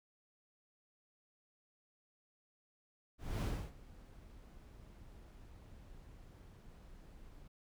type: noise with ADSR envelope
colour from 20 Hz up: brown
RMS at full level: -34 dBFS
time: 3.18-7.48 s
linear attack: 240 ms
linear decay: 290 ms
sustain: -22 dB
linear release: 7 ms
effects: none